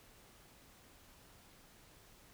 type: silence
effects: pink hiss -62 dBFS RMS until 2.33 s